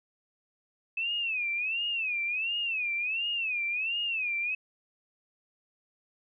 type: tone with vibrato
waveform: sine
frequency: 2590 Hz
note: E7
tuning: 31 cents flat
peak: -28 dBFS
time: 0.97-4.55 s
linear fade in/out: 5 ms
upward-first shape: sine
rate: 1.4 Hz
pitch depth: 170 cents each way
effects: none

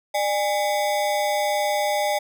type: ring-modulated tone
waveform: square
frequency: 710 Hz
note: F5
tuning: 28 cents sharp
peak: -18 dBFS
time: 0.14-2.19 s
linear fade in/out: 10 ms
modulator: 111 Hz
effects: none

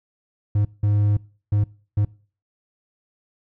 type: tone bursts at uneven times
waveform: triangle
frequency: 103.4 Hz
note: G#2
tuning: 7 cents flat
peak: -14 dBFS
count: 4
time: 0.55-0.65 / 0.83-1.17 / 1.52-1.64 / 1.97-2.05 s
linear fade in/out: 5 ms
effects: noise-tail reverb RT60 0.4 s tail -22 dB re dry

